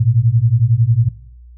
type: beating tone pair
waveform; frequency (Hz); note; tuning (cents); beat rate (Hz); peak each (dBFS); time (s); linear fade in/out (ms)
sine; 110 / 121; A2 / B2; 0 / -35; 11; -13; 0-1.09; 10
effects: noise-tail reverb RT60 0.6 s tail -18 dB re dry + added 60 Hz sine -37 dBFS peak until 1.57 s